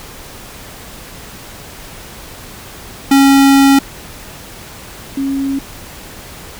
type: tone pair in turn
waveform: square / sine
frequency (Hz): 274.7 / 273.2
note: C#4 / C#4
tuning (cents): -16 / -25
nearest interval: unison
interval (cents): 9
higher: first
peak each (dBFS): -6 / -14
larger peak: first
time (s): 3.11-3.79 / 5.17-5.59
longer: first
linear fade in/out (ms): 5
effects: pink hiss -33 dBFS RMS until 6.59 s